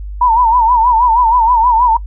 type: tone with vibrato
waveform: sine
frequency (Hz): 942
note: A#5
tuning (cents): +18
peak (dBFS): -7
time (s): 0.21-1.97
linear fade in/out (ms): 5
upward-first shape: sine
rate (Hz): 6.3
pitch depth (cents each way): 110
effects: noise-tail reverb RT60 0.1 s tail -23 dB re dry + added 50 Hz sine -22 dBFS peak until 2.06 s